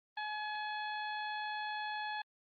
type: harmonic tone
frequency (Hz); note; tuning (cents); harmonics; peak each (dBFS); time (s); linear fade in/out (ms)
848; G#5; +36; 1 / 2 / 3 / 4 / 5; -39 / -42 / -49 / -49 / -52; 0.17-2.22; 5
effects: Opus 24 kbps